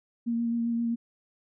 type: tone with vibrato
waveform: sine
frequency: 233.3 Hz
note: A#3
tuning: 2 cents sharp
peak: -25 dBFS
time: 0.26-0.96 s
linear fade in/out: 20 ms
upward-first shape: sine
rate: 7.6 Hz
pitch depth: 16 cents each way
effects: none